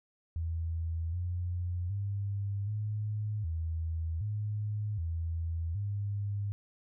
sine tone with pitch steps, 82.4 / 88.6 / 100 / 105.9 / 81.5 / 105.2 / 82.8 / 101.5 Hz, E2 / F2 / G2 / G#2 / E2 / G#2 / E2 / G#2, 0 / +25 / +35 / +34 / -19 / +23 / +8 / -39 cents, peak -31 dBFS, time 0.36-6.52 s, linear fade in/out 0 ms, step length 770 ms, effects none

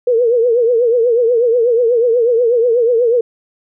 sine tone with vibrato, 473.5 Hz, A#4, 27 cents sharp, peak -9 dBFS, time 0.07-3.21 s, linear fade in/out 5 ms, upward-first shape triangle, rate 8.2 Hz, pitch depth 120 cents each way, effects none

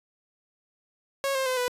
sawtooth tone with pitch steps, 549 / 530.3 / 512.2 / 494.8 Hz, C#5 / C5 / C5 / B4, -17 / +23 / -37 / +3 cents, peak -21 dBFS, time 1.24-1.68 s, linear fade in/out 0 ms, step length 110 ms, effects resampled to 32000 Hz

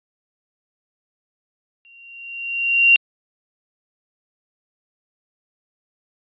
sine tone with exponential growth, 2762 Hz, F7, 20 cents flat, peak -7 dBFS, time 1.85-2.96 s, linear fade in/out 0 ms, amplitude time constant 240 ms, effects resampled to 8000 Hz

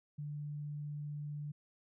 sine tone, 147.4 Hz, D3, 7 cents sharp, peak -39 dBFS, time 0.18-1.52 s, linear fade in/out 10 ms, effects none

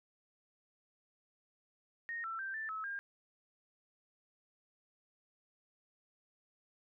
sine tone with pitch steps, 1856 / 1337 / 1569 / 1768 / 1295 / 1608 Hz, A#6 / E6 / G6 / A6 / E6 / G6, -8 / +24 / +1 / +8 / -31 / +44 cents, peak -38 dBFS, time 2.09-2.99 s, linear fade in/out 0 ms, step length 150 ms, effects none

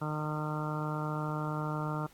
harmonic tone, 152.4 Hz, D#3, 36 cents flat, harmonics 1 / 2 / 3 / 4 / 5 / 6 / 7 / 8 / 9, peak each -34 / -40 / -44 / -43 / -46 / -42 / -46 / -42 / -43 dBFS, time 0.01-2.07 s, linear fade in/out 10 ms, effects pink hiss -61 dBFS RMS until 2.13 s + AAC 64 kbps

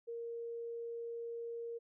sine tone, 466.2 Hz, A#4, in tune, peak -40 dBFS, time 0.07-1.79 s, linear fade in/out 20 ms, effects none

